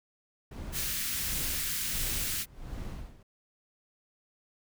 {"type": "noise with tremolo", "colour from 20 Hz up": "brown", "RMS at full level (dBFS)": -37, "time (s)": [0.51, 3.23], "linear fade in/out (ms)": 5, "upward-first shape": "sine", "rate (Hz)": 1.4, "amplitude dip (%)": 85}
{"type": "band-stop noise", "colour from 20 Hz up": "white", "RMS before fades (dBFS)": -33, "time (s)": [0.72, 2.46], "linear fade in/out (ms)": 50, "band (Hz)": [270, 1400], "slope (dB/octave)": 24}
{"effects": []}